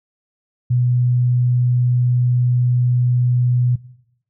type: tone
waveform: sine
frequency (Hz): 123.47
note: B2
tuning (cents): 0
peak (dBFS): -13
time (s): 0.7-3.76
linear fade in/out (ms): 10
effects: noise-tail reverb RT60 0.8 s tail -19 dB re dry